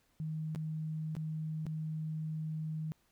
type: tone with dropouts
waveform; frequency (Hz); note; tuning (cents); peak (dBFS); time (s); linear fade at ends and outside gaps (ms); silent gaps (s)
sine; 156.7; D#3; +13; -35; 0.2-2.92; 0; 0.549-0.559 / 1.152-1.166 / 1.655-1.666
effects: pink hiss -73 dBFS RMS until 3.11 s